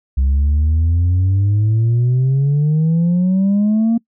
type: exponential sweep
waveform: sine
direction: up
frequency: 65.41 to 233.1 Hz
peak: -9 dBFS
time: 0.17-3.98 s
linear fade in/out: 10 ms
effects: noise-tail reverb RT60 0.1 s tail -25 dB re dry + tanh soft clip ceiling -10 dBFS